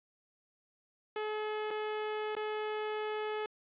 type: tone with dropouts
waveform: sawtooth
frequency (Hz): 427.3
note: G#4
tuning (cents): +49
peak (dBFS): -30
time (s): 1.16-3.46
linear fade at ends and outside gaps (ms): 2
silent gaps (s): 1.706-1.71 / 2.352-2.366
effects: resampled to 8000 Hz + 12-bit